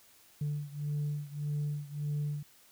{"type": "beating tone pair", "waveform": "sine", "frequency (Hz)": [146.4, 148.1], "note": ["D3", "D3"], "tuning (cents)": [-5, 15], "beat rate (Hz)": 1.7, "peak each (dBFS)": [-33, -35], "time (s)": [0.41, 2.43], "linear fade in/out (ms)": 5, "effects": ["tanh soft clip ceiling -28 dBFS", "white hiss -61 dBFS RMS until 2.71 s"]}